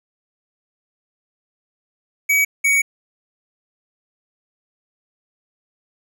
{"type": "tone pair in turn", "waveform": "square", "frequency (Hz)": [2270, 2245], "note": ["C#7", "C#7"], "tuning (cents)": [41, 21], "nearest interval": "unison", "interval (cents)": 20, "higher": "first", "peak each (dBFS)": -14, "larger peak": "neither", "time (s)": [[2.29, 2.45], [2.64, 2.82]], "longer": "second", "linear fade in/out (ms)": 10, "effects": []}